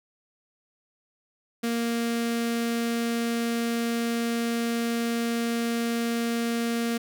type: tone with notch filter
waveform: sawtooth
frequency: 233.1 Hz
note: A#3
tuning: in tune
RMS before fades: -27 dBFS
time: 1.63-6.98 s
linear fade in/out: 10 ms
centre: 900 Hz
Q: 1.9
effects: none